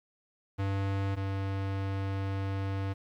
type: tone pair in turn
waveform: square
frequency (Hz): 98 / 97.45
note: G2 / G2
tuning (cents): 0 / -10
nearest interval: unison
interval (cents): 10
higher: first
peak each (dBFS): -29 / -31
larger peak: first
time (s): 0.58-1.16 / 1.16-2.94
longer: second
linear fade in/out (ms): 20
effects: low-pass 3000 Hz 12 dB/octave + 10-bit